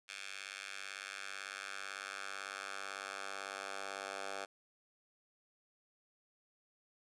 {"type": "tone with high-pass filter sweep", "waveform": "10% pulse", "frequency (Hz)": 98, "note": "G2", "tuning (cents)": 0, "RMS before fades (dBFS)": -45, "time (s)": [0.08, 4.46], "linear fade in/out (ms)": 20, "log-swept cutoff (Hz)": [2200, 780], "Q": 1.5, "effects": ["resampled to 22050 Hz", "11-bit"]}